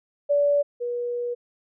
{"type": "tone pair in turn", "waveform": "sine", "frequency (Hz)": [576, 482.8], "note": ["D5", "B4"], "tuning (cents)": [-34, -39], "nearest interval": "minor third", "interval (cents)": 305, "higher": "first", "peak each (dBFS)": [-17, -25], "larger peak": "first", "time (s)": [[0.29, 0.63], [0.8, 1.35]], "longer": "second", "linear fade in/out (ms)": 20, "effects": []}